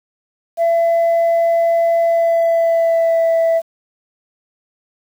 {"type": "tone with pitch glide", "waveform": "sine", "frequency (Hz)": [672, 660.1], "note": ["E5", "E5"], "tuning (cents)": [33, 2], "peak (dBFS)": -9, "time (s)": [0.57, 3.62], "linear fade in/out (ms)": 50, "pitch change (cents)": -31, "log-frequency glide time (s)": [2.02, 3.34], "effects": ["tanh soft clip ceiling -10 dBFS", "7-bit"]}